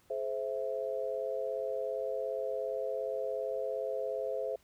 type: chord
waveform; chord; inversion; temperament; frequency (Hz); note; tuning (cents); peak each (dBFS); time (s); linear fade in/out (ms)
sine; Ab augmented; none; equal with one note detuned; 426 / 523.3 / 659.3; Ab4 / C5 / E5; +44 / 0 / 0; -38 / -35 / -38; 0.1-4.56; 5
effects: pink hiss -67 dBFS RMS until 4.63 s